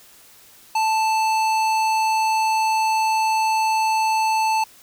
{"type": "tone with hard clipping", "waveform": "sine", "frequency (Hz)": 880, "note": "A5", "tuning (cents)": 0, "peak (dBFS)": -19, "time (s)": [0.75, 4.64], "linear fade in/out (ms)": 5, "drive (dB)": 16, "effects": ["white hiss -49 dBFS RMS until 4.82 s"]}